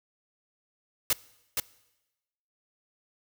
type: noise with echo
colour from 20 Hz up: white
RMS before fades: -24 dBFS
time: 1.1-1.13 s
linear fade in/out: 2 ms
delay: 470 ms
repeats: 1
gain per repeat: -4 dB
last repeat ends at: 1.6 s
effects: noise-tail reverb RT60 1.0 s tail -21 dB re dry